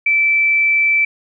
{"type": "tone", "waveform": "sine", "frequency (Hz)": 2324, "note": "D7", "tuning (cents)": -19, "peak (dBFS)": -11, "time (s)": [0.06, 1.05], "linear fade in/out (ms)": 5, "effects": []}